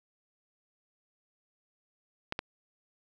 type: clicks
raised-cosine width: 0.3 ms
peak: -16 dBFS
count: 2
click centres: 2.324 / 2.391 s
effects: none